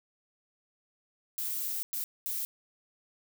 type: noise bursts at uneven times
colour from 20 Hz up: violet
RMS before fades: -34 dBFS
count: 3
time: 1.38-1.83 / 1.93-2.04 / 2.26-2.45 s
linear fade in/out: 0 ms
effects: none